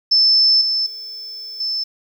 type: tone with level steps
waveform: sine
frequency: 5274 Hz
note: E8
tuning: in tune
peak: -10 / -16 / -29 / -19 dBFS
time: 0.11-1.84 s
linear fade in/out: 10 ms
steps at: 0.61 / 0.86 / 1.6 s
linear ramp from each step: 5 ms
effects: 8-bit